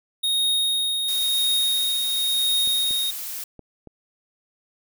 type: tone with tremolo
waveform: square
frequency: 3729 Hz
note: A#7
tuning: in tune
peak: -19 dBFS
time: 0.23-3.11 s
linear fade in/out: 10 ms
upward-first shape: triangle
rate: 0.96 Hz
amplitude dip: 40%
type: noise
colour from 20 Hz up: blue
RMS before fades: -32 dBFS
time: 1.08-3.44 s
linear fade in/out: 5 ms
type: clicks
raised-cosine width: 2 ms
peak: -28 dBFS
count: 4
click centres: 2.675 / 2.909 / 3.593 / 3.873 s
effects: none